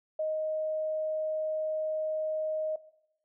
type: tone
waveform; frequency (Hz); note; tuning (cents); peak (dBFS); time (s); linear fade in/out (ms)
sine; 624; D#5; +5; -28; 0.19-2.76; 5
effects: noise-tail reverb RT60 0.8 s tail -18 dB re dry